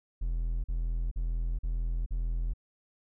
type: tone bursts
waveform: triangle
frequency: 41.67 Hz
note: E1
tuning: 19 cents sharp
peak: -26 dBFS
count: 5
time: 0.21-2.536 s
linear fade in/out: 10 ms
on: 430 ms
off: 44 ms
effects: none